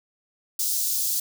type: high-pass noise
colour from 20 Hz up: white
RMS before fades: -25 dBFS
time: 0.59-1.2 s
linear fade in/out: 5 ms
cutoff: 4600 Hz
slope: 24 dB/octave
effects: none